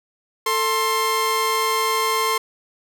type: tone pair together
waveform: sawtooth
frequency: 444.4 / 1057 Hz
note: A4 / C6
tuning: +17 / +17 cents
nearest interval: octave + minor third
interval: 1500 cents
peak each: -20 / -16 dBFS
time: 0.46-2.38 s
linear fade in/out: 5 ms
effects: none